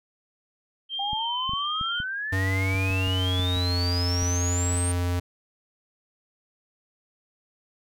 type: tone with vibrato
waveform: sine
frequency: 3136 Hz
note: G7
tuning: in tune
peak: -28 dBFS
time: 0.89-2.04 s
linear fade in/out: 50 ms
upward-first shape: sine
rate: 1.4 Hz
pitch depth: 39 cents each way
type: exponential sweep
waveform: sine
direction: up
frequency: 784 to 8870 Hz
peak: -28 dBFS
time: 0.99-4.92 s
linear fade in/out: 5 ms
type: clicks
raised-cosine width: 5 ms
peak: -24 dBFS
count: 11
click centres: 1.132 / 1.494 / 1.535 / 1.812 / 2.002 / 2.746 / 2.906 / 3.076 / 3.396 / 3.565 / 4.223 s
type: tone with pitch glide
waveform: square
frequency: 95.3 to 88.41 Hz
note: G2 to F2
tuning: -48 to +22 cents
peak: -24 dBFS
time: 2.32-5.2 s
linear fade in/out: 10 ms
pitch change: -130 cents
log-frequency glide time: 2.85-3.76 s
effects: none